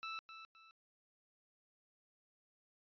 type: tone with echo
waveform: 20% pulse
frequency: 1318.5 Hz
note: E6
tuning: in tune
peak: -37 dBFS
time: 0.03-0.19 s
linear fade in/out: 0 ms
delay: 260 ms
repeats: 2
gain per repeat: -9 dB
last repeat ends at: 0.71 s
effects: resampled to 11025 Hz